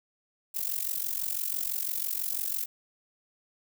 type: noise with amplitude modulation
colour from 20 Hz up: violet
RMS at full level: -28 dBFS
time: 0.54-2.66 s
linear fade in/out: 20 ms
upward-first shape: sine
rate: 46 Hz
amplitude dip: 85%
effects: none